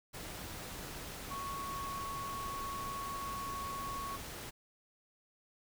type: tone in noise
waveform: sine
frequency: 1108.7 Hz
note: C#6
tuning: in tune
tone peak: -39 dBFS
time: 1.3-4.17 s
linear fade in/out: 20 ms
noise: pink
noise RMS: -45 dBFS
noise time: 0.13-4.51 s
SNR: +3 dB
effects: none